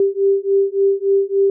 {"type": "beating tone pair", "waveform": "sine", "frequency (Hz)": [392, 395.5], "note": ["G4", "G4"], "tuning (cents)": [0, 15], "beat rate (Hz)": 3.5, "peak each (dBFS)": -16, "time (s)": [0, 1.5], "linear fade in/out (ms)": 2, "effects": []}